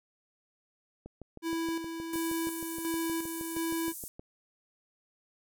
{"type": "click train", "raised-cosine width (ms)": 2, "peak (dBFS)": -31, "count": 21, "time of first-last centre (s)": [1.06, 4.195], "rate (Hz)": 6.38}
{"type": "tone with tremolo", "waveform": "square", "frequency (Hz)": 329.6, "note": "E4", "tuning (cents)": 0, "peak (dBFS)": -31, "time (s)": [1.42, 3.94], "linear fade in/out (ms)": 50, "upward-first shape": "square", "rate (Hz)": 1.4, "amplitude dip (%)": 50}
{"type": "band-pass noise", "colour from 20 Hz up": "white", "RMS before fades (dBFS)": -43, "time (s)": [2.13, 4.08], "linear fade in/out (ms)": 0, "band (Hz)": [7400, 14000], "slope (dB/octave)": 24}
{"effects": []}